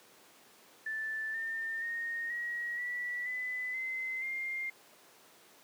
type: tone with pitch steps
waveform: sine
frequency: 1760 / 1806.3 / 1853.9 / 1902.7 / 1952.8 / 2004 / 2057 / 2111 Hz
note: A6 / A6 / A#6 / A#6 / B6 / B6 / C7 / C7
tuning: 0 / +45 / -10 / +35 / -20 / +25 / -30 / +15 cents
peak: -34 dBFS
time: 0.86-4.7 s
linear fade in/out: 5 ms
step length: 480 ms
effects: pink hiss -59 dBFS RMS until 5.63 s + high-pass 300 Hz 12 dB/octave